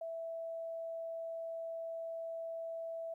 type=tone; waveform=sine; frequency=659.3 Hz; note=E5; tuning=in tune; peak=-39 dBFS; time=0.01-3.14 s; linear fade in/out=5 ms; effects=13-bit